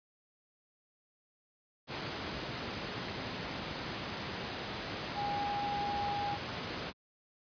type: tone in noise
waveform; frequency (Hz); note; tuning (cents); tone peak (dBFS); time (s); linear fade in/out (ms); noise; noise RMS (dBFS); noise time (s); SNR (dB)
sine; 816; G#5; -31; -33; 5.14-6.38; 50; pink; -38; 1.87-6.93; +2
effects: high-pass 100 Hz 12 dB/octave + resampled to 11025 Hz